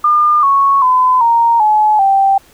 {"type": "tone with pitch steps", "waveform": "sine", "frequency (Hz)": [1206, 1105.9, 1014.1, 930, 852.8, 782], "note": ["D6", "C#6", "B5", "A#5", "G#5", "G5"], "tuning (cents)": [46, -4, 46, -4, 46, -4], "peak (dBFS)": -7, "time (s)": [0.04, 2.38], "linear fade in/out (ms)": 5, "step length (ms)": 390, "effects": ["pink hiss -46 dBFS RMS until 2.53 s"]}